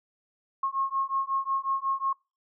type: beating tone pair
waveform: sine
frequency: 1080 / 1085.5 Hz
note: C#6 / C#6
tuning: -45 / -37 cents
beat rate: 5.5 Hz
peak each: -29 dBFS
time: 0.63-2.13 s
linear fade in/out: 5 ms
effects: noise-tail reverb RT60 0.3 s tail -25 dB re dry